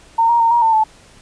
sine tone with pitch steps, 914 / 940 / 917 / 947 / 898 / 872 Hz, A#5 / A#5 / A#5 / A#5 / A5 / A5, -34 / +14 / -29 / +27 / +35 / -16 cents, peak -10 dBFS, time 0.18-0.84 s, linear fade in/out 10 ms, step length 110 ms, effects pink hiss -46 dBFS RMS until 1.21 s + resampled to 22050 Hz

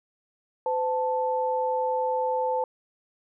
sine tone pair together, 509.8 / 880 Hz, C5 / A5, -45 / 0 cents, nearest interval major sixth, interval 945 cents, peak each -26 dBFS, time 0.66-2.64 s, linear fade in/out 2 ms, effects none

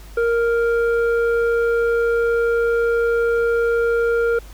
square tone with low-pass filter, 466.2 Hz, A#4, in tune, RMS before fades -18 dBFS, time 0.17-4.39 s, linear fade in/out 5 ms, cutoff 1100 Hz, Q 5, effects added 50 Hz sine -37 dBFS peak until 4.53 s + pink hiss -46 dBFS RMS until 4.53 s

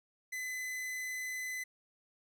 45% pulse tone, 2018 Hz, B6, 37 cents sharp, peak -37 dBFS, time 0.32-1.64 s, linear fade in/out 10 ms, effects none

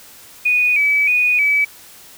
sine tone with vibrato, 2380 Hz, D7, 22 cents sharp, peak -12 dBFS, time 0.45-1.65 s, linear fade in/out 10 ms, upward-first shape square, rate 1.6 Hz, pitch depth 66 cents each way, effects white hiss -42 dBFS RMS until 2.17 s

